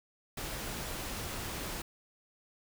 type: noise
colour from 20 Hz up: pink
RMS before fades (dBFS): -39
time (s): 0.37-1.82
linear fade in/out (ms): 5
effects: none